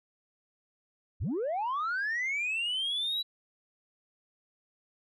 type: linear sweep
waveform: sine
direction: up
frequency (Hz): 50.5 to 3951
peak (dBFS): -27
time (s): 1.2-3.23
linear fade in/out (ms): 20
effects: tanh soft clip ceiling -27 dBFS